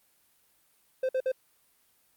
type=tone bursts; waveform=triangle; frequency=519 Hz; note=C5; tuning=14 cents flat; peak=-23 dBFS; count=3; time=1.03-1.318 s; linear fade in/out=5 ms; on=60 ms; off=54 ms; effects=white hiss -67 dBFS RMS until 2.16 s + Opus 32 kbps